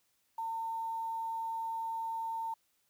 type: tone with quantisation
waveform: sine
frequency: 905 Hz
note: A5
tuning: 48 cents sharp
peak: -34 dBFS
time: 0.38-2.54 s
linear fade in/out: 5 ms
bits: 10
effects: white hiss -75 dBFS RMS until 2.89 s